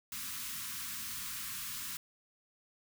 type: band-stop noise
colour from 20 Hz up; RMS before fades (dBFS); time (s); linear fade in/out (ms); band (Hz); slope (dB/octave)
white; -41; 0.12-1.97; 2; 280 to 1000; 96
effects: none